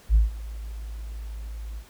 sine tone with ADSR envelope, 54.2 Hz, A1, 25 cents flat, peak -11 dBFS, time 0.09-1.85 s, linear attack 59 ms, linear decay 150 ms, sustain -21 dB, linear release 73 ms, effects tanh soft clip ceiling -11 dBFS + pink hiss -53 dBFS RMS until 1.89 s

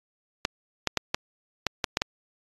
clicks, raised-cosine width 0.2 ms, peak -6 dBFS, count 8, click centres 0.451 / 0.873 / 0.973 / 1.145 / 1.667 / 1.842 / 1.971 / 2.019 s, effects AAC 32 kbps

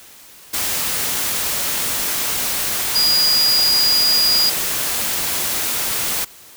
sine tone in noise, 4873 Hz, D#8, 37 cents flat, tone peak -13 dBFS, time 2.95-4.5 s, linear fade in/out 10 ms, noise white, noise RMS -21 dBFS, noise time 0.53-6.25 s, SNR +5 dB, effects white hiss -43 dBFS RMS until 6.56 s

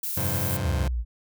violet noise, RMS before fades -30 dBFS, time 0.03-0.57 s, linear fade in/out 5 ms
sawtooth chord, F suspended second, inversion none, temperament just, 87.31 / 98.22 / 130.96 Hz, F2 / G2 / C3, 0 / +4 / +2 cents, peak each -26 dBFS, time 0.17-0.88 s, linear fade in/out 5 ms
sine exponential sweep, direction down, 82 to 54.7 Hz, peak -24 dBFS, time 0.61-1.05 s, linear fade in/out 50 ms
effects none

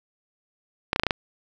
clicks, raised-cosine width 0.3 ms, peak -5 dBFS, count 6, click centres 0.931 / 0.961 / 0.997 / 1.035 / 1.067 / 1.108 s, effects none

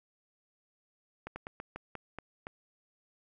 slowing click train, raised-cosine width 0.5 ms, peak -25 dBFS, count 8, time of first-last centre 1.27-2.469 s, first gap 90 ms, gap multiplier 1.21, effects none

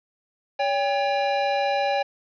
square tone pair together, 565.7 / 800 Hz, C#5 / G5, +35 / +35 cents, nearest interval tritone, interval 600 cents, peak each -25 / -24 dBFS, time 0.59-2.03 s, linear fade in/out 10 ms, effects resampled to 11025 Hz + 8-bit

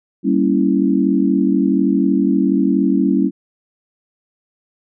sine chord, G diminished seventh, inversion none, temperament equal, 196 / 233.1 / 277.2 / 329.6 Hz, G3 / Bb3 / Db4 / Fb4, 0 / 0 / 0 / 0 cents, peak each -17 / -20 / -16 / -19 dBFS, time 0.23-3.31 s, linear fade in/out 50 ms, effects none

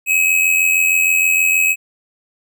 square tone with amplitude modulation, 2550 Hz, D#7, 42 cents sharp, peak -10 dBFS, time 0.06-1.76 s, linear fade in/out 50 ms, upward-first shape sine, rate 86.4 Hz, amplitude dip 55%, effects none

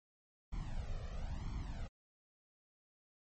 brown noise with flanger, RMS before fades -41 dBFS, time 0.52-1.88 s, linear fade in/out 10 ms, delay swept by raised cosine 0.91 to 1.68 ms, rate 1 Hz, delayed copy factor +0.95, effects MP3 32 kbps

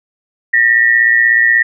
sine tone pair together, 1810 / 1926.5 Hz, A6 / B6, +48 / -44 cents, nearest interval minor second, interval 108 cents, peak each -10 dBFS, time 0.53-1.63 s, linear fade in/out 10 ms, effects none

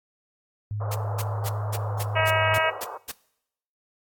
sine tone, 104.7 Hz, G#2, 15 cents sharp, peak -27 dBFS, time 0.71-2.58 s, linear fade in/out 0 ms
pink band-pass noise, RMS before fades -36 dBFS, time 0.8-2.98 s, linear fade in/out 10 ms, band 450 to 1300 Hz, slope 48 dB/octave
white noise bursts, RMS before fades -33 dBFS, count 9, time 0.91-3.119 s, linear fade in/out 10 ms, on 41 ms, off 230 ms
harmonic tone, 319.5 Hz, D#4, 46 cents sharp, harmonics 2 / 3 / 4 / 5 / 6 / 7 / 8 / 9, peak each -25 / -27 / -28 / -29 / -30 / -30 / -31 / -32 dBFS, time 2.15-2.71 s, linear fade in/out 20 ms
effects noise-tail reverb RT60 0.8 s tail -21 dB re dry + AAC 64 kbps

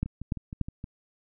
two click trains, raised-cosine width 5 ms, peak -14 / -24 dBFS, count 3 / 6, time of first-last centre 0.03-0.613 / 0.06-0.841 s, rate 3.43 / 6.4 Hz, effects none

